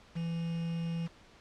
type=tone with quantisation; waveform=triangle; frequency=166.9 Hz; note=E3; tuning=22 cents sharp; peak=-30 dBFS; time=0.15-1.08 s; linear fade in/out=20 ms; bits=8; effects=pink hiss -58 dBFS RMS until 1.4 s + low-pass 5000 Hz 12 dB/octave